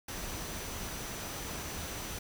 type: tone in noise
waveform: sine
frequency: 5960 Hz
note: F#8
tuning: 12 cents sharp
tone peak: -49 dBFS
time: 0.08-2.19 s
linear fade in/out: 5 ms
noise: pink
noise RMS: -40 dBFS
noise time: 0.08-2.19 s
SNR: -12 dB
effects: none